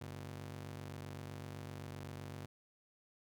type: ring-modulated tone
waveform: sawtooth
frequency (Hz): 120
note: B2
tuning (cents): -49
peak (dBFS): -38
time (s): 0.01-2.46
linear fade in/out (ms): 0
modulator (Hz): 23.9
effects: none